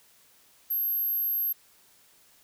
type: tone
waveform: sine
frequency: 12544 Hz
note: G9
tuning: in tune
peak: -25 dBFS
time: 0.7-1.53 s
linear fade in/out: 10 ms
effects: white hiss -60 dBFS RMS until 2.43 s